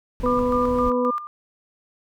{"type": "noise", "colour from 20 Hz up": "brown", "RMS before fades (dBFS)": -32, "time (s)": [0.2, 0.9], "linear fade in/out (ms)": 0}
{"type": "harmonic tone", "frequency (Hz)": 247.8, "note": "B3", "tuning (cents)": 6, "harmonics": [1, 2, 4], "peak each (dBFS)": [-23, -21, -28], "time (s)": [0.23, 1.11], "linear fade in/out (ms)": 10}
{"type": "tone with tremolo", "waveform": "sine", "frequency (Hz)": 1200, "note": "D6", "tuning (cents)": 37, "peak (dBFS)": -22, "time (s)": [0.26, 1.27], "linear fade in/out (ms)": 0, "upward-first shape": "square", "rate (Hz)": 3.8, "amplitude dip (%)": 70}
{"effects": []}